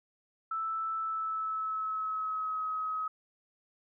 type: tone with pitch glide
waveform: sine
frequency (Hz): 1318.5 to 1272.1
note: E6 to D#6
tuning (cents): 0 to +38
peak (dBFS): -31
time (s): 0.51-3.08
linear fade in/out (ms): 5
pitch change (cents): -62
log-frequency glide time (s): 0.97-2.64
effects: none